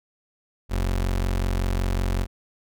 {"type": "tone", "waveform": "30% pulse", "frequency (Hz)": 45.36, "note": "F#1", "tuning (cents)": -34, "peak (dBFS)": -19, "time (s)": [0.69, 2.27], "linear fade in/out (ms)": 50, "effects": []}